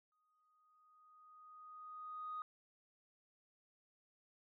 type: tone with exponential growth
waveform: sine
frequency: 1244.5 Hz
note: D#6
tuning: in tune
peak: -40 dBFS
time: 0.12-2.42 s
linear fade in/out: 1 ms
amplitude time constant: 500 ms
effects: tanh soft clip ceiling -37 dBFS